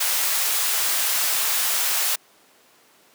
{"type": "high-pass noise", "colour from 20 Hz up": "white", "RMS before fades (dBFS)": -22, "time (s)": [0, 2.16], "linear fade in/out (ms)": 10, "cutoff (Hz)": 670, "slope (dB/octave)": 12, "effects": ["pink hiss -55 dBFS RMS until 3.14 s", "high-pass 300 Hz 12 dB/octave"]}